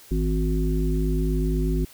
harmonic tone with a mistuned harmonic, 51.91 Hz, G#1, in tune, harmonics 1 / 3 / 5 / 7, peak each -22 / -27 / -29 / -30 dBFS, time 0.11-1.85 s, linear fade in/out 5 ms, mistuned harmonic 3, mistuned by +49 cents, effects white hiss -49 dBFS RMS until 1.93 s

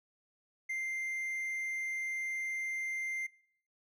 triangle tone, 2093 Hz, C7, in tune, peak -32 dBFS, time 0.69-3.27 s, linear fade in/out 10 ms, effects noise-tail reverb RT60 0.7 s tail -24 dB re dry

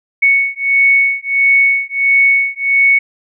sine beating tone pair, 2217 / 2218.5 Hz, C#7 / C#7, 0 / +1 cents, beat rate 1.5 Hz, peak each -12 dBFS, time 0.22-2.99 s, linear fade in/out 10 ms, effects none

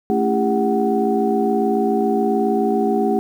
sine tone cluster, 221 / 279.7 / 334.2 / 401.3 / 745 Hz, A3 / C#4 / E4 / G4 / F#5, +8 / +16 / +24 / +41 / +12 cents, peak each -20 / -25 / -24 / -19 / -22 dBFS, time 0.1-3.19 s, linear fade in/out 0 ms, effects tanh soft clip ceiling -4 dBFS + 8-bit

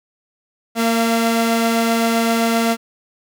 sawtooth tone pair together, 230 / 682.3 Hz, A#3 / F5, -23 / -41 cents, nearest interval octave + perfect fifth, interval 1882 cents, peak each -12 / -17 dBFS, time 0.75-2.77 s, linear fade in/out 50 ms, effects none

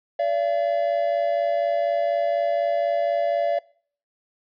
triangle tone pair together, 575.9 / 680 Hz, D5 / F5, -34 / -46 cents, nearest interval minor third, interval 288 cents, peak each -21 dBFS, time 0.19-3.59 s, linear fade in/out 5 ms, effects noise-tail reverb RT60 0.5 s tail -23 dB re dry + resampled to 11025 Hz

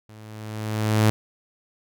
sawtooth tone with level ramp, 108.1 Hz, A2, 30 cents flat, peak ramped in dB -40 to -10 dBFS, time 0.09-1.1 s, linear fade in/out 0 ms, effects none

